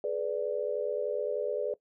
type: chord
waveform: sine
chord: G# diminished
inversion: none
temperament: equal with one note detuned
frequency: 424 / 493.9 / 587.3 Hz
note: G#4 / B4 / D5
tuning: +36 / 0 / 0 cents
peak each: -33 dBFS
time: 0.04-1.74 s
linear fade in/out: 2 ms
effects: noise-tail reverb RT60 0.1 s tail -19 dB re dry